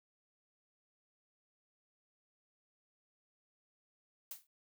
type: noise with exponential decay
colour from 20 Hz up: blue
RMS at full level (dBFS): -41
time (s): 4.31-4.47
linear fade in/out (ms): 2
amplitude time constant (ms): 33
effects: none